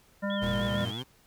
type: harmonic tone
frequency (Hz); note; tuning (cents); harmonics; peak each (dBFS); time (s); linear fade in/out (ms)
200.3; G3; +38; 1 / 3 / 5 / 7 / 9; -30 / -33 / -40 / -40 / -39; 0.22-0.86; 20
type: tone with vibrato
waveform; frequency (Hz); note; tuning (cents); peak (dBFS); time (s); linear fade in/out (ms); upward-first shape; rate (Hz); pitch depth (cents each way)
sine; 3261; G#7; -32; -37; 0.3-1.02; 2; sine; 6.5; 89
type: exponential sweep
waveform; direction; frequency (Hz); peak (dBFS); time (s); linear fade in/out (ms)
20% pulse; up; 35.41 to 135.6; -31; 0.41-1.04; 20
type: tone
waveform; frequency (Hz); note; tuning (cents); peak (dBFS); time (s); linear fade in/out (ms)
40% pulse; 116.54; A#2; 0; -32; 0.41-0.92; 20
effects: pink hiss -62 dBFS RMS until 1.26 s